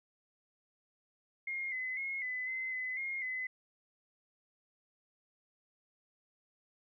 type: tone with pitch steps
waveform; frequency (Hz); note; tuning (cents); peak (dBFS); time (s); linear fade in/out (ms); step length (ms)
sine; 2135 / 2028 / 2161 / 2009 / 2054 / 2021 / 2138 / 2024; C7 / B6 / C#7 / B6 / C7 / B6 / C7 / B6; +34 / +45 / -45 / +29 / -33 / +39 / +37 / +42; -35; 1.47-3.47; 5; 250
effects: none